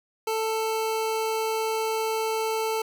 25% pulse tone, 442.4 Hz, A4, 9 cents sharp, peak -21 dBFS, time 0.27-2.82 s, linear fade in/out 5 ms, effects none

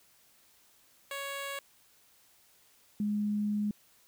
10% pulse / sine tone pair in turn, 556 / 208.3 Hz, C#5 / G#3, +5 / +5 cents, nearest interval octave + perfect fourth, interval 1700 cents, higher first, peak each -28 dBFS, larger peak neither, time 1.11-1.59 / 3-3.71 s, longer second, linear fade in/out 2 ms, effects white hiss -64 dBFS RMS until 4.07 s

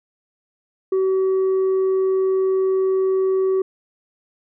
sine tone, 380 Hz, F#4, 46 cents sharp, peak -13 dBFS, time 0.92-3.62 s, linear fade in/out 5 ms, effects tanh soft clip ceiling -15 dBFS

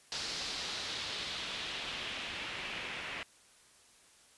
white noise with low-pass filter sweep, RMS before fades -40 dBFS, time 0.12-3.23 s, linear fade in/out 0 ms, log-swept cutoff 4800 to 2400 Hz, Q 2.1, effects white hiss -62 dBFS RMS until 4.37 s + resampled to 24000 Hz

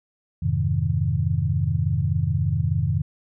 sine chord, F minor seventh, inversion none, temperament equal, 87.31 / 103.83 / 130.81 / 155.56 Hz, F2 / Ab2 / C3 / Eb3, 0 / 0 / 0 / 0 cents, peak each -25 dBFS, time 0.42-3.02 s, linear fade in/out 10 ms, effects none

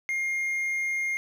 triangle tone, 2126 Hz, C7, 27 cents sharp, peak -24 dBFS, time 0.09-1.17 s, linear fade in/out 0 ms, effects none

